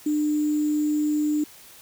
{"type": "tone with sample-and-hold", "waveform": "sine", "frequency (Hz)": 300, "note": "D4", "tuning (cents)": 37, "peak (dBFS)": -20, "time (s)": [0.06, 1.44], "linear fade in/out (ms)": 5, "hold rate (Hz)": 7350, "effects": ["white hiss -48 dBFS RMS until 1.81 s"]}